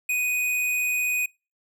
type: tone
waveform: square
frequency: 2489 Hz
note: D#7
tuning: in tune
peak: -23 dBFS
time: 0.09-1.26 s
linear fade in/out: 5 ms
effects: noise-tail reverb RT60 0.3 s tail -26 dB re dry